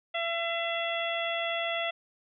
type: harmonic tone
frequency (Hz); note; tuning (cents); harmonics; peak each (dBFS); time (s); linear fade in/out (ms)
674; E5; +38; 1 / 2 / 3 / 4 / 5; -32 / -38 / -35 / -36 / -36; 0.14-1.91; 10
effects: none